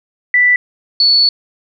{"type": "tone pair in turn", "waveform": "sine", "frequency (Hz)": [1975.5, 4435], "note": ["B6", "C#8"], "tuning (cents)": [0, 0], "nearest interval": "octave + major second", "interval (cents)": 1400, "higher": "second", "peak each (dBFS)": -7, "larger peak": "neither", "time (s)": [[0.34, 0.56], [1, 1.29]], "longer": "second", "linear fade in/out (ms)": 2, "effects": []}